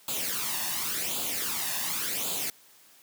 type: noise with flanger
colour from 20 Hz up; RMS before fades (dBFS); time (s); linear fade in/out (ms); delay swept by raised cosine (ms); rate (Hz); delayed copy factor
white; -31; 0.08-2.5; 2; 0.26 to 1.13; 0.9; +0.65
effects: white hiss -57 dBFS RMS until 3.02 s + high-pass 150 Hz 12 dB/octave